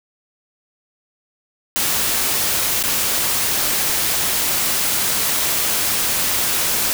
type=noise with dropouts; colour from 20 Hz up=white; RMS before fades=-19 dBFS; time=1.76-6.93 s; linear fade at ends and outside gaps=0 ms; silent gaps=2.827-2.837 s; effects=none